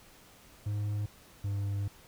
triangle tone pair in turn, 103.83 / 100.28 Hz, G#2 / G2, 0 / +40 cents, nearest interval minor second, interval 60 cents, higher first, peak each -28 dBFS, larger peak neither, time 0.66-1.06 / 1.44-1.88 s, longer second, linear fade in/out 5 ms, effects pink hiss -57 dBFS RMS until 2.07 s

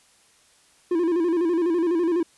triangle tone with vibrato, 340 Hz, F4, 46 cents flat, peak -17 dBFS, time 0.91-2.23 s, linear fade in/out 5 ms, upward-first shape square, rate 12 Hz, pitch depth 78 cents each way, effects white hiss -58 dBFS RMS until 2.37 s + resampled to 24000 Hz

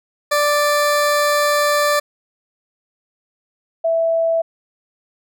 20% pulse / sine tone pair in turn, 587.3 / 659.2 Hz, D5 / E5, 0 / 0 cents, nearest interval major second, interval 200 cents, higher second, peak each -9 / -14 dBFS, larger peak first, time 0.31-2 / 3.84-4.42 s, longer first, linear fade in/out 10 ms, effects none

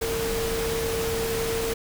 sine tone in noise, 454.8 Hz, A#4, 43 cents flat, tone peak -26 dBFS, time 0.01-1.74 s, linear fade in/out 10 ms, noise pink, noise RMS -30 dBFS, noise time 0.01-1.74 s, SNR +1 dB, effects none

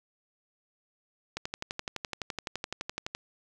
click train, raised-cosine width 0.2 ms, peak -16 dBFS, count 22, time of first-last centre 1.37-3.15 s, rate 11.8 Hz, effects none

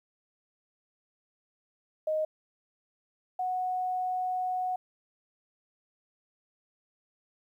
sine tone pair in turn, 622.3 / 736.3 Hz, D#5 / F#5, 0 / -9 cents, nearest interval minor third, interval 291 cents, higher second, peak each -26 / -28 dBFS, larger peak first, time 2.07-2.25 / 3.39-4.76 s, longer second, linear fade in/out 5 ms, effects 11-bit

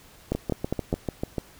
two click trains, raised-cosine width 2 ms, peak -13 / -11 dBFS, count 8 / 4, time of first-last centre 0.35-1.382 / 0.32-0.929 s, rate 6.78 / 4.93 Hz, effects pink hiss -52 dBFS RMS until 1.59 s

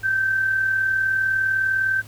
sine tone with amplitude modulation, 1554 Hz, G6, 16 cents flat, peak -16 dBFS, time 0.03-2.02 s, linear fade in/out 20 ms, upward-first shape sine, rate 39.9 Hz, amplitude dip 45%, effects added 105 Hz sine -41 dBFS peak until 2.07 s + pink hiss -47 dBFS RMS until 2.07 s

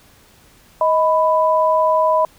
sine tone pair together, 630 / 993.7 Hz, D#5 / B5, +21 / +10 cents, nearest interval minor sixth, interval 789 cents, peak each -15 / -15 dBFS, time 0.81-2.25 s, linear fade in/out 2 ms, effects pink hiss -50 dBFS RMS until 2.38 s

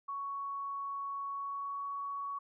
sine tone with pitch glide, 1114 to 1121.1 Hz, C#6 to C#6, +8 to +19 cents, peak -36 dBFS, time 0.08-2.39 s, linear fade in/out 10 ms, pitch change +11 cents, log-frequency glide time 1.28-1.86 s, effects none

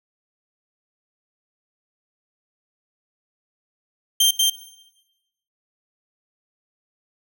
sawtooth tone with echo, 3157 Hz, G7, 12 cents sharp, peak -10 dBFS, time 4.2-4.31 s, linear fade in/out 5 ms, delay 190 ms, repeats 1, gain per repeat -2 dB, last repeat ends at 4.5 s, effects noise-tail reverb RT60 1.0 s tail -17 dB re dry

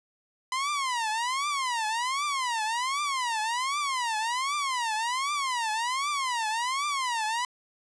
sawtooth tone with vibrato, 1007 Hz, B5, 33 cents sharp, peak -23 dBFS, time 0.52-7.45 s, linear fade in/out 2 ms, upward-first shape triangle, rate 1.3 Hz, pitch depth 300 cents each way, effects resampled to 22050 Hz + 10-bit

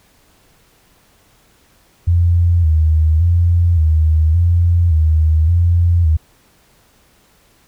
sine tone with vibrato, 82.41 Hz, E2, in tune, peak -9 dBFS, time 2.07-6.17 s, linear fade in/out 10 ms, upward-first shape square, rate 0.88 Hz, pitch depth 78 cents each way, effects pink hiss -53 dBFS RMS until 7.67 s

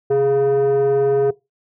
sine tone with frequency modulation, 415.3 Hz, G#4, in tune, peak -11 dBFS, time 0.1-1.31 s, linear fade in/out 10 ms, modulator 283 Hz, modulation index 0.43, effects noise-tail reverb RT60 0.2 s tail -20 dB re dry + tanh soft clip ceiling -12 dBFS

